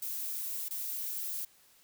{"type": "noise with dropouts", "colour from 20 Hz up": "violet", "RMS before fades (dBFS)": -37, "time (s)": [0.02, 1.45], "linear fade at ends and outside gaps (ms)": 5, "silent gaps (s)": [0.685, 0.707], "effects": ["white hiss -63 dBFS RMS until 1.83 s"]}